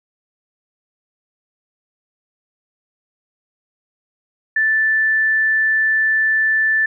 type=tone; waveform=sine; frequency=1760 Hz; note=A6; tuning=in tune; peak=-13 dBFS; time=4.56-6.86 s; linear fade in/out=5 ms; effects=none